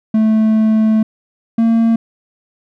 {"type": "tone pair in turn", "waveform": "triangle", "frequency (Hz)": [218.6, 227.9], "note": ["A3", "A#3"], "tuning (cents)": [-11, -39], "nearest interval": "minor second", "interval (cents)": 72, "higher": "second", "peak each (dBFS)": -7, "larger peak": "neither", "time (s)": [[0.14, 1.03], [1.58, 1.96]], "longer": "first", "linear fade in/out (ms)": 5, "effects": []}